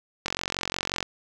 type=click train; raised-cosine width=0.2 ms; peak=-9 dBFS; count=36; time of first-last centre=0.26-1.028 s; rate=45.6 Hz; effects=none